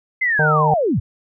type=linear sweep; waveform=sine; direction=down; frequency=2093 to 72.3 Hz; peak=-15 dBFS; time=0.21-1 s; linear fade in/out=10 ms
type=harmonic tone; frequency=153.2 Hz; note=D#3; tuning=27 cents flat; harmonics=1 / 3 / 4 / 5 / 6; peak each=-18 / -22 / -22 / -24 / -27 dBFS; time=0.39-0.74 s; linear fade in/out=2 ms
effects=none